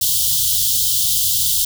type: band-stop noise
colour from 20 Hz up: white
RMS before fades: -17 dBFS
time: 0.01-1.65 s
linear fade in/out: 5 ms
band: 150 to 3000 Hz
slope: 96 dB/octave
effects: none